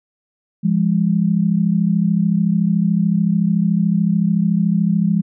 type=tone pair together; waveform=sine; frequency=170.91 / 204.6 Hz; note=F3 / G#3; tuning=-37 / -26 cents; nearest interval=minor third; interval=311 cents; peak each=-16 dBFS; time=0.63-5.22 s; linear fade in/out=20 ms; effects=none